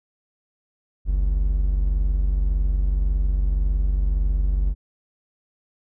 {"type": "tone pair together", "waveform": "triangle", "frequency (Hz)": [47.51, 69.3], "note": ["F#1", "C#2"], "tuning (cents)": [47, 0], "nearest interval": "perfect fifth", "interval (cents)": 653, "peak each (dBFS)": [-16, -28], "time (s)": [1.05, 4.75], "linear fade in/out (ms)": 50, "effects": []}